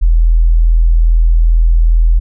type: tone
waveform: sine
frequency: 41.2 Hz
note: E1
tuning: in tune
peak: -5 dBFS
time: 0.01-2.2 s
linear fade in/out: 20 ms
effects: none